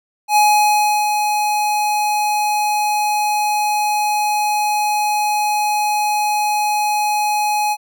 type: tone with ADSR envelope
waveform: square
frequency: 840 Hz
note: G#5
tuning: 19 cents sharp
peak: -10 dBFS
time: 0.28-7.77 s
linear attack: 82 ms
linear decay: 700 ms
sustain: -6 dB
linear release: 50 ms
effects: none